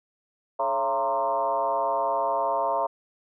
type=tone with frequency modulation; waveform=sine; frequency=802 Hz; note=G5; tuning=39 cents sharp; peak=-22 dBFS; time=0.59-2.87 s; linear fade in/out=10 ms; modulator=125 Hz; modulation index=2.2; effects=none